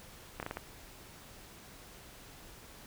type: slowing click train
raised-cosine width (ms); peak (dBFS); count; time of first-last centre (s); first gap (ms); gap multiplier
0.5; -22; 5; 0.4-0.571; 28; 1.29
effects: pink hiss -53 dBFS RMS until 2.86 s